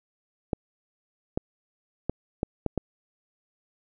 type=clicks; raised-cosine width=2 ms; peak=-12 dBFS; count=6; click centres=0.532 / 1.375 / 2.096 / 2.431 / 2.663 / 2.777 s; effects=none